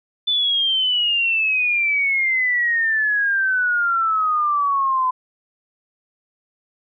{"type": "exponential sweep", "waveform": "sine", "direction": "down", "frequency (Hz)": [3520, 1012], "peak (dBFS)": -16, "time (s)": [0.27, 5.11], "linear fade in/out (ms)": 10, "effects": []}